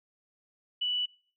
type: tone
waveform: sine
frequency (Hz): 2960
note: F#7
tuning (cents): 0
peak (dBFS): -27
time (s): 0.81-1.06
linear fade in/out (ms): 10
effects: noise-tail reverb RT60 0.5 s tail -25 dB re dry